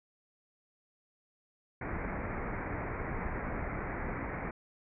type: low-pass noise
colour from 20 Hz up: pink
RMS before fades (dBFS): -37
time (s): 1.81-4.51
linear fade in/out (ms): 5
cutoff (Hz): 2300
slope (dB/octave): 96
effects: none